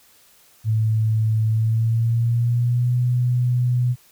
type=tone with pitch glide; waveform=sine; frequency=110 to 123.47 Hz; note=A2 to B2; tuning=0 to 0 cents; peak=-16 dBFS; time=0.64-3.96 s; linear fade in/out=50 ms; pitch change=+200 cents; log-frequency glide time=1.47-2.94 s; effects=white hiss -54 dBFS RMS until 4.11 s